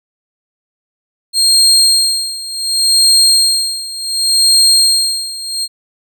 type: tone with tremolo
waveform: 30% pulse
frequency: 4216 Hz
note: C8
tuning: 12 cents sharp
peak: -3 dBFS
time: 1.33-5.68 s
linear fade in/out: 50 ms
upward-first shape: sine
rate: 0.68 Hz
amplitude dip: 85%
effects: none